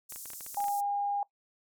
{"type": "band-pass noise", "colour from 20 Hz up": "white", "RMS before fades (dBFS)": -44, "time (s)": [0.09, 0.81], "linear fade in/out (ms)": 10, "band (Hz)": [6100, 16000], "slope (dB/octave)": 24}
{"type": "clicks", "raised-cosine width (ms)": 0.3, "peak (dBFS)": -31, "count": 11, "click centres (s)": [0.123, 0.16, 0.257, 0.303, 0.334, 0.408, 0.464, 0.545, 0.604, 0.642, 0.683]}
{"type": "tone", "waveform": "sine", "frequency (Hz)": 810, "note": "G#5", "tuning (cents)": -43, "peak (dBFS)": -28, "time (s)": [0.57, 1.23], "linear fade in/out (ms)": 2}
{"effects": ["noise-tail reverb RT60 0.1 s tail -20 dB re dry"]}